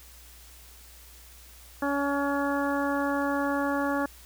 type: harmonic tone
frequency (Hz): 282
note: C#4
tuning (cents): +30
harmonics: 1 / 2 / 3 / 4 / 5 / 6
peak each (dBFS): -28 / -31 / -33 / -34 / -35 / -36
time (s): 1.82-4.06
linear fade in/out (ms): 5
effects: added 60 Hz sine -51 dBFS peak until 4.25 s + white hiss -52 dBFS RMS until 4.25 s